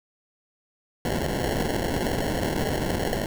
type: noise with sample-and-hold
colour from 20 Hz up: white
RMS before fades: -26 dBFS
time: 1.05-3.26 s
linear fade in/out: 2 ms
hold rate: 1225 Hz
effects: none